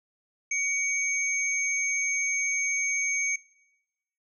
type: tone pair together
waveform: sine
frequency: 2254 / 6389 Hz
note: C#7 / G8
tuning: +28 / +32 cents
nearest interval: octave + tritone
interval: 1804 cents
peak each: -27 / -29 dBFS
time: 0.51-3.36 s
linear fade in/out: 5 ms
effects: noise-tail reverb RT60 1.0 s tail -23 dB re dry